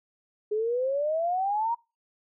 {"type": "exponential sweep", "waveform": "sine", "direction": "up", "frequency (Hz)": [415.5, 954], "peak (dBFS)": -24, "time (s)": [0.51, 1.75], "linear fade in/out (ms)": 10, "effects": ["noise-tail reverb RT60 0.3 s tail -26 dB re dry"]}